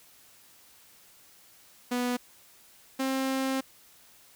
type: tone pair in turn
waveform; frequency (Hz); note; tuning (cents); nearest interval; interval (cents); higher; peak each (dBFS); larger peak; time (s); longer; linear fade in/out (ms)
sawtooth; 246.1 / 265.7; B3 / C4; -6 / +27; minor second; 133; second; -23; neither; 1.91-2.17 / 2.99-3.61; second; 10
effects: white hiss -57 dBFS RMS until 4.35 s